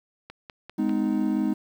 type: click train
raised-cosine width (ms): 0.3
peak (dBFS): -24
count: 4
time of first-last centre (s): 0.3-0.894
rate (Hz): 5.05
type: chord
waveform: triangle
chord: G# minor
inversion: none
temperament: equal with one note detuned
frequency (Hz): 207.7 / 253.4 / 311.1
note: G#3 / B3 / D#4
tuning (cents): 0 / +45 / 0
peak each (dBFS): -24 / -25 / -24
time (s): 0.78-1.54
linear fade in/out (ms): 10
effects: 9-bit